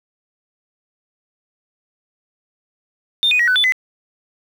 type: tone with pitch steps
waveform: sine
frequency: 3617 / 2485 / 1904 / 1502 / 3485 / 2021 Hz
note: A7 / D#7 / A#6 / F#6 / A7 / B6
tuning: +47 / -3 / +36 / +26 / -17 / +39 cents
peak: -11 dBFS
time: 3.23-3.722 s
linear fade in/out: 0 ms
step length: 82 ms
effects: tanh soft clip ceiling -8 dBFS + 7-bit